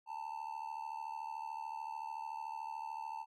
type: tone with amplitude modulation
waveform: triangle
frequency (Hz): 891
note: A5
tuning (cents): +22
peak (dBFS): -35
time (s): 0.06-3.26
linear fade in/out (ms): 50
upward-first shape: sine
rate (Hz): 73.6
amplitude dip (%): 85
effects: none